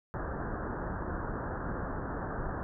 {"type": "low-pass noise", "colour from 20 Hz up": "pink", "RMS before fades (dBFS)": -36, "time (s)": [0.14, 2.63], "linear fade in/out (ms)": 0, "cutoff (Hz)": 1700, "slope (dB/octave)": 96, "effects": []}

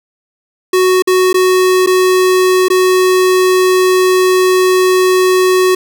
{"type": "tone with dropouts", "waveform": "square", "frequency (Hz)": 370, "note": "F#4", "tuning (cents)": 0, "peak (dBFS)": -8, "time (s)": [0.73, 5.75], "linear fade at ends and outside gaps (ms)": 5, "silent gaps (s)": [[1.023, 1.073], [1.33, 1.342], [1.863, 1.871], [2.684, 2.701]], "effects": []}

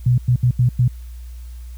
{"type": "tone bursts at uneven times", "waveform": "sine", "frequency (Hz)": 123.47, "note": "B2", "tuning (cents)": 0, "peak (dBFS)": -11, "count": 5, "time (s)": [[0.06, 0.18], [0.28, 0.36], [0.43, 0.51], [0.59, 0.69], [0.79, 0.88]], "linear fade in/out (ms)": 5, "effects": ["added 60 Hz sine -31 dBFS peak until 1.77 s", "white hiss -53 dBFS RMS until 1.77 s"]}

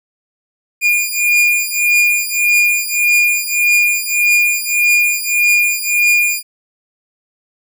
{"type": "beating tone pair", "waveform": "45% pulse", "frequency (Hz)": [2424, 2425.7], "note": ["D#7", "D#7"], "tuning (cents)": [-46, -45], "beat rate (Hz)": 1.7, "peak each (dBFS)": -14, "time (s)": [0.81, 6.43], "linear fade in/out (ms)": 50, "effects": []}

